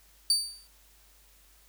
30% pulse tone with exponential decay, 4612 Hz, D8, 32 cents flat, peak -16 dBFS, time 0.3-0.67 s, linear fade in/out 2 ms, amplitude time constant 80 ms, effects added 50 Hz sine -61 dBFS peak until 1.68 s + white hiss -61 dBFS RMS until 1.68 s

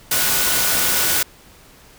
sine tone in noise, 1471 Hz, F#6, 11 cents flat, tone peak -29 dBFS, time 0.11-1.23 s, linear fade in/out 5 ms, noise white, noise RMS -18 dBFS, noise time 0.11-1.23 s, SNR -14 dB, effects pink hiss -47 dBFS RMS until 1.98 s

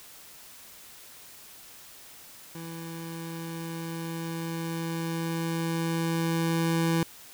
25% pulse tone with level ramp, 165.3 Hz, E3, 5 cents sharp, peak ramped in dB -34 to -19 dBFS, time 2.55-7.03 s, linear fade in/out 2 ms, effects white hiss -49 dBFS RMS until 7.33 s

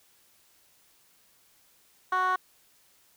15% pulse tone with band-pass filter, 370 Hz, F#4, in tune, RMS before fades -26 dBFS, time 2.12-2.36 s, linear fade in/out 5 ms, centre 1200 Hz, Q 2.9, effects white hiss -63 dBFS RMS until 3.16 s

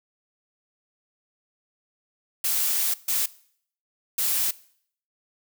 blue noise bursts at uneven times, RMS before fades -24 dBFS, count 3, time 2.44-2.94 / 3.08-3.26 / 4.18-4.51 s, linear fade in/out 5 ms, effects noise-tail reverb RT60 0.6 s tail -20 dB re dry

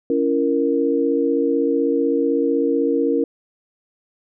sine chord, A# diminished, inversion first, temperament just, 279.7 / 335.6 / 466.2 Hz, C#4 / E4 / A#4, +16 / +31 / 0 cents, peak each -20 / -22 / -19 dBFS, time 0.1-3.24 s, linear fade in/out 2 ms, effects none

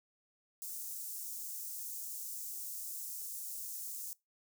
white high-pass noise, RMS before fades -43 dBFS, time 0.62-4.13 s, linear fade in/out 0 ms, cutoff 6400 Hz, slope 24 dB/octave, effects noise-tail reverb RT60 0.2 s tail -22 dB re dry

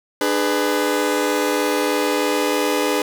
sawtooth chord, G# diminished, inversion second, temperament just, 299 / 415.3 / 498.4 Hz, D4 / G#4 / B4, +31 / 0 / +16 cents, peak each -18 dBFS, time 0.21-3.02 s, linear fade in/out 2 ms, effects none

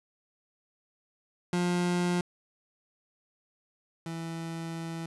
30% pulse tone pair in turn, 176.8 / 165.03 Hz, F3 / E3, +22 / +2 cents, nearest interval minor second, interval 120 cents, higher first, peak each -23 / -32 dBFS, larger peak first, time 1.53-2.21 / 4.06-5.06 s, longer second, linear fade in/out 2 ms, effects resampled to 24000 Hz + 10-bit

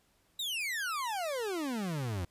40% pulse exponential sweep, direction down, 3900 to 83.1 Hz, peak -32 dBFS, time 0.39-2.25 s, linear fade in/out 5 ms, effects pink hiss -70 dBFS RMS until 2.3 s + resampled to 32000 Hz

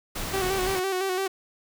pink noise, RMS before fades -32 dBFS, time 0.15-0.8 s, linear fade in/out 10 ms
sawtooth tone with vibrato, 377.4 Hz, F#4, 34 cents sharp, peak -21 dBFS, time 0.33-1.28 s, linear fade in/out 10 ms, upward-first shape square, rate 5.9 Hz, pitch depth 44 cents each way
effects none

